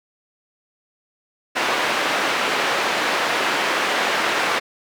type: band-pass noise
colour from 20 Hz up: white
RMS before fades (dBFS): -21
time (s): 1.55-4.6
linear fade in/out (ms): 20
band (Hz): 320 to 2200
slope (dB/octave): 12
effects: none